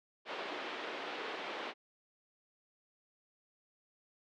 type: band-pass noise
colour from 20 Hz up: pink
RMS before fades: -42 dBFS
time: 0.25-1.74 s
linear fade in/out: 50 ms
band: 320 to 3600 Hz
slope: 24 dB/octave
effects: none